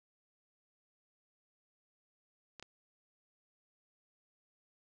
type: clicks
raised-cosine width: 0.2 ms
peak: -30 dBFS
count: 2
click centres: 2.597 / 2.626 s
effects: resampled to 22050 Hz